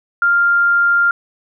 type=tone; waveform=sine; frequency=1396.9 Hz; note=F6; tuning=in tune; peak=-10 dBFS; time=0.22-1.11 s; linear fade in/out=2 ms; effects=none